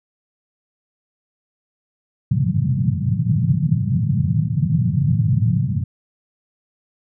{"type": "band-pass noise", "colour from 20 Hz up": "pink", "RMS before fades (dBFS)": -18, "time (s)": [2.31, 5.84], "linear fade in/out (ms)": 10, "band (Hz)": [100, 180], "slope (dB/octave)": 48, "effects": []}